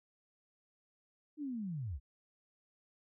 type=linear sweep; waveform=sine; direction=down; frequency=310 to 55.1 Hz; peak=-37 dBFS; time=1.37-2 s; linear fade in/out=50 ms; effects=none